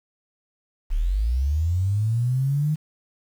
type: linear sweep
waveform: sine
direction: up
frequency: 32.7 to 155.56 Hz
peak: -19 dBFS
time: 0.9-2.76 s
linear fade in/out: 20 ms
effects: 8-bit